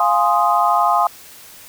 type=chord; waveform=sine; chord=F minor seventh; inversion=none; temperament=equal; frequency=698.5 / 830.6 / 1046.5 / 1244.5 Hz; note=F5 / Ab5 / C6 / Eb6; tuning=0 / 0 / 0 / 0 cents; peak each=-18 dBFS; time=0-1.07 s; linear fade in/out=2 ms; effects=white hiss -41 dBFS RMS until 1.68 s